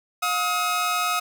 sawtooth tone pair together, 712.8 / 1270 Hz, F5 / D#6, +35 / +35 cents, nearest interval minor seventh, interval 1000 cents, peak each -24 / -19 dBFS, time 0.22-1.2 s, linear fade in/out 10 ms, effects none

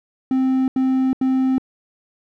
triangle tone bursts, 261.6 Hz, C4, in tune, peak -13 dBFS, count 3, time 0.31-1.582 s, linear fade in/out 2 ms, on 370 ms, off 81 ms, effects none

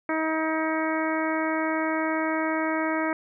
harmonic tone, 317.3 Hz, D#4, 34 cents sharp, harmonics 1 / 2 / 3 / 4 / 5 / 6 / 7, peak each -27 / -30 / -32 / -33 / -34 / -35 / -35 dBFS, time 0.09-3.13 s, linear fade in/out 2 ms, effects none

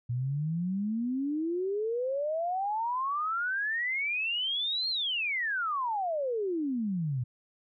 sine exponential two-way sweep, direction up then down, 117.7 to 4286 to 117.7 Hz, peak -28 dBFS, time 0.09-7.24 s, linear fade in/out 10 ms, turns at 4.89 s, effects none

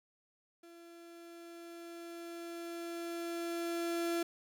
35% pulse tone with level ramp, 339.1 Hz, E4, 49 cents sharp, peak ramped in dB -52 to -30 dBFS, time 0.63-4.23 s, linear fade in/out 5 ms, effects none

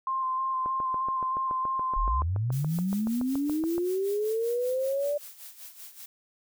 sine tone with vibrato, 1048 Hz, C6, 2 cents sharp, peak -26 dBFS, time 0.07-2.22 s, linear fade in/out 2 ms, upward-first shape square, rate 3.2 Hz, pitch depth 14 cents each way
click train, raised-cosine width 1 ms, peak -24 dBFS, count 23, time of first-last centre 0.66-3.781 s, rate 7.05 Hz
sine linear sweep, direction up, 30.43 to 590 Hz, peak -25 dBFS, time 1.96-5.18 s, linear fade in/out 10 ms
blue noise with tremolo, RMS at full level -43 dBFS, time 2.52-6.06 s, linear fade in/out 5 ms, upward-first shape sine, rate 5.2 Hz, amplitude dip 70%
effects none

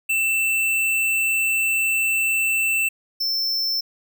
square tone pair in turn, 2669 / 5338 Hz, E7 / E8, +21 / +21 cents, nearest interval octave, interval 1200 cents, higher second, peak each -19 / -21 dBFS, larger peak first, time 0.09-2.89 / 3.2-3.81 s, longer first, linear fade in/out 10 ms, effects none

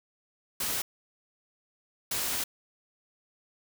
white noise bursts at uneven times, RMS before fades -31 dBFS, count 2, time 0.6-0.82 / 2.11-2.44 s, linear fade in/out 5 ms, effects none

